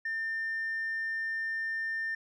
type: tone with tanh clipping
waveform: triangle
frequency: 1800 Hz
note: A6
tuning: 39 cents sharp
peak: -31 dBFS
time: 0.05-2.15 s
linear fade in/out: 5 ms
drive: 5 dB
effects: none